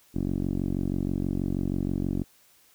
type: tone with low-pass filter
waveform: 10% pulse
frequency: 46.25 Hz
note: F#1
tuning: in tune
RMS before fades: -28 dBFS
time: 0.14-2.24 s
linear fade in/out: 20 ms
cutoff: 320 Hz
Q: 2
effects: white hiss -60 dBFS RMS until 2.74 s